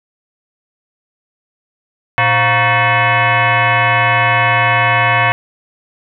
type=tone with frequency modulation; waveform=sine; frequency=528 Hz; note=C5; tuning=16 cents sharp; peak=-9 dBFS; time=2.18-5.32 s; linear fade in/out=0 ms; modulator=411 Hz; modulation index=5; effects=none